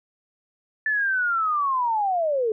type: linear sweep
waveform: sine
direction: down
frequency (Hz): 1760 to 420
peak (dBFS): -20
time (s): 0.86-2.52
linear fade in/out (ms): 2
effects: none